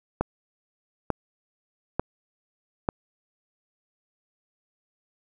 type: click train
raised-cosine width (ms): 1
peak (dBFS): -9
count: 4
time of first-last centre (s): 0.21-2.889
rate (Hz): 1.12
effects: none